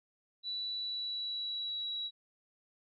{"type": "tone with pitch glide", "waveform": "sine", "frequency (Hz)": [3951, 3890], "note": ["B7", "B7"], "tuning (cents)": [0, -27], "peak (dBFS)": -35, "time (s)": [0.43, 2.11], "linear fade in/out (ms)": 50, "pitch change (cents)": -27, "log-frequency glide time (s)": [0.75, 1.95], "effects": []}